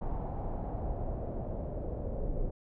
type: noise with low-pass filter sweep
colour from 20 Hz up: brown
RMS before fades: -35 dBFS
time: 0.01-2.51 s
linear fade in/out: 10 ms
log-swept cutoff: 830 to 520 Hz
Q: 3.3
effects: none